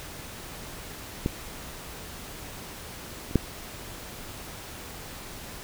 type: clicks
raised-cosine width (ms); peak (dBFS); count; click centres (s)
3; -11 / -26 / -6; 3; 1.261 / 3.311 / 3.357
effects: pink hiss -41 dBFS RMS until 5.63 s